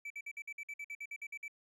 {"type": "tone bursts", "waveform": "triangle", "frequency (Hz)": 2312, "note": "D7", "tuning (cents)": -28, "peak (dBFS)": -39, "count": 14, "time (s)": [0.05, 1.481], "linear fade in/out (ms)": 5, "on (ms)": 53, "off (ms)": 53, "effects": []}